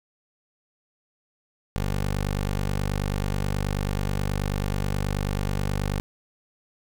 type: tone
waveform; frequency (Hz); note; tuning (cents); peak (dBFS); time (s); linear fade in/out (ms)
15% pulse; 49.31; G1; +11; -18; 1.76-6; 0
effects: none